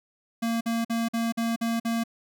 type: tone bursts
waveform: square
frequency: 230 Hz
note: A#3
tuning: 23 cents flat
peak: -25 dBFS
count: 7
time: 0.42-2.038 s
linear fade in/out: 10 ms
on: 190 ms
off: 48 ms
effects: none